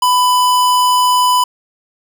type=tone; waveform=square; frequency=997 Hz; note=B5; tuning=16 cents sharp; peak=-10 dBFS; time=0.02-1.44 s; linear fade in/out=5 ms; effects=none